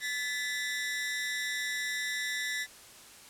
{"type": "ring-modulated tone", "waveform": "sawtooth", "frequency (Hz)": 1864.7, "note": "A#6", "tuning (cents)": 0, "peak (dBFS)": -25, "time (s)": [0, 2.67], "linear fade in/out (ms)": 50, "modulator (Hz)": 130, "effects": ["white hiss -52 dBFS RMS until 3.29 s", "low-pass 11000 Hz 12 dB/octave"]}